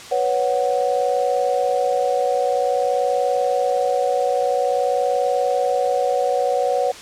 sine chord, B suspended second, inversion none, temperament equal, 493.9 / 554.4 / 740 Hz, B4 / C#5 / F#5, 0 / 0 / 0 cents, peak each -21 dBFS, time 0.11-6.92 s, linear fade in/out 10 ms, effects white hiss -37 dBFS RMS until 7.01 s + low-pass 7000 Hz 12 dB/octave

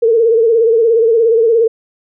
sine tone with vibrato, 456 Hz, A#4, 38 cents flat, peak -7 dBFS, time 0.02-1.68 s, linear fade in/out 10 ms, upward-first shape sine, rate 17 Hz, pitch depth 70 cents each way, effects none

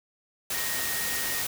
sine tone in noise, 1864.7 Hz, A#6, in tune, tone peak -35 dBFS, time 0.54-1.42 s, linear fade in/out 5 ms, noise white, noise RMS -30 dBFS, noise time 0.5-1.47 s, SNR -8 dB, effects none

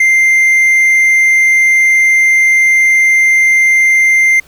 triangle tone, 2093 Hz, C7, in tune, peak -4 dBFS, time 0-4.4 s, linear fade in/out 5 ms, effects pink hiss -44 dBFS RMS until 4.47 s

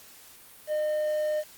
triangle tone with quantisation, 609 Hz, D#5, 37 cents flat, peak -23 dBFS, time 0.67-1.44 s, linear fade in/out 50 ms, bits 8, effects white hiss -51 dBFS RMS until 1.57 s + Opus 48 kbps

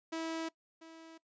sawtooth tone with echo, 325.4 Hz, E4, 22 cents flat, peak -32 dBFS, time 0.12-0.49 s, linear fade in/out 10 ms, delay 690 ms, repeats 1, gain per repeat -15 dB, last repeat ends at 1.18 s, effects noise-tail reverb RT60 0.1 s tail -20 dB re dry + resampled to 16000 Hz

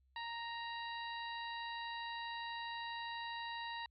harmonic tone with a mistuned harmonic, 932.3 Hz, A#5, in tune, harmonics 1 / 2 / 3 / 4 / 5, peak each -44 / -47 / -52 / -50 / -58 dBFS, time 0.16-3.86 s, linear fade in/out 2 ms, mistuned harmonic 4, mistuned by +74 cents, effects added 65 Hz sine -70 dBFS peak until 3.9 s

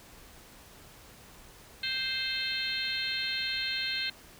harmonic tone, 523.3 Hz, C5, in tune, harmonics 3 / 4 / 5 / 6 / 7 / 8, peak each -38 / -38 / -38 / -38 / -38 / -34 dBFS, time 1.83-4.1 s, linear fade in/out 5 ms, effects pink hiss -53 dBFS RMS until 4.39 s

